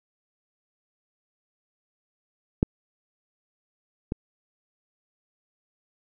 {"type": "clicks", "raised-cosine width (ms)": 3, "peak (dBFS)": [-6, -14], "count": 2, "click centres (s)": [2.629, 4.121], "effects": []}